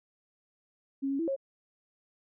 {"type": "tone with pitch steps", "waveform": "sine", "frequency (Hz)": [273.2, 275.7, 330.8, 544], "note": ["C#4", "C#4", "E4", "C#5"], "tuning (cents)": [-25, -9, 6, -33], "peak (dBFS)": -28, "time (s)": [1.02, 1.364], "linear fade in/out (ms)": 20, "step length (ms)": 86, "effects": []}